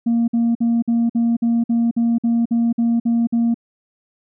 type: tone bursts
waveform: sine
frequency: 233.1 Hz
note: A#3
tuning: in tune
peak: -12 dBFS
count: 13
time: 0.06-3.544 s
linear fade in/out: 10 ms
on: 220 ms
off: 52 ms
effects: tanh soft clip ceiling -12 dBFS